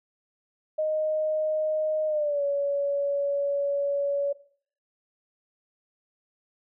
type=tone with pitch glide; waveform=sine; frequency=620 to 565.3 Hz; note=D#5 to C#5; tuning=-6 to +34 cents; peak=-23 dBFS; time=0.78-4.33 s; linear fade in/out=10 ms; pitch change=-160 cents; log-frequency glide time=2.07-2.43 s; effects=noise-tail reverb RT60 0.5 s tail -18 dB re dry